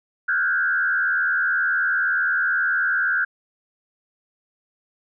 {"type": "tone with frequency modulation", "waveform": "sine", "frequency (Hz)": 1523, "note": "F#6", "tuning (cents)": 50, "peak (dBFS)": -18, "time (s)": [0.28, 3.25], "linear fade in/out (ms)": 10, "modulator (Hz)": 79, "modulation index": 1.4, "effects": []}